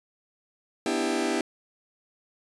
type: chord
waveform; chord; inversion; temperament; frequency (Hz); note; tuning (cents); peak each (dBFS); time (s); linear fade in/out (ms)
sawtooth; E minor seventh; second; just; 247.2 / 296.7 / 329.6 / 395.6; B3 / D4 / E4 / G4; +2 / +18 / 0 / +16; -27 / -27 / -25 / -26; 0.86-1.41; 2
effects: resampled to 24000 Hz

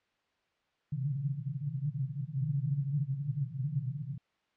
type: band-pass noise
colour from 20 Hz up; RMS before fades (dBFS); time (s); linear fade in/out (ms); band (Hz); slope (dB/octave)
pink; -34; 0.92-4.18; 5; 130 to 150; 96
effects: white hiss -75 dBFS RMS until 4.56 s + low-pass 3000 Hz 12 dB/octave

